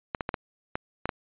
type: clicks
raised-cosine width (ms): 0.5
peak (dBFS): -13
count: 7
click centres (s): 0.148 / 0.208 / 0.291 / 0.342 / 0.755 / 1.056 / 1.092
effects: resampled to 8000 Hz